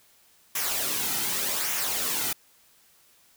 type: noise with flanger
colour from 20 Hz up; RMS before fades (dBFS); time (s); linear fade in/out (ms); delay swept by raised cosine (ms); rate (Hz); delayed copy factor
white; -28; 0.55-2.33; 5; 0.22 to 1.82; 0.85; -0.55
effects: white hiss -60 dBFS RMS until 3.36 s